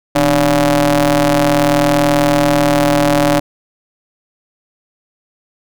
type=ring-modulated tone; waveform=sawtooth; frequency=138.59 Hz; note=C#3; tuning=in tune; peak=-3 dBFS; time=0.15-3.4 s; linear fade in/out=10 ms; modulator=436 Hz; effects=none